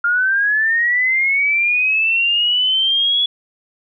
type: linear sweep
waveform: sine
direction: up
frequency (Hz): 1397 to 3397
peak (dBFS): -13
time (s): 0.04-3.26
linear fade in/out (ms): 5
effects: none